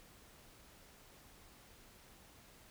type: silence
effects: pink hiss -61 dBFS RMS until 2.7 s